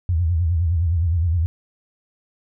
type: tone with vibrato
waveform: sine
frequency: 84.4 Hz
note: E2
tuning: 41 cents sharp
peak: -16 dBFS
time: 0.09-1.46 s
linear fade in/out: 0 ms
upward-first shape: sine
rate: 9.7 Hz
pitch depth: 130 cents each way
effects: none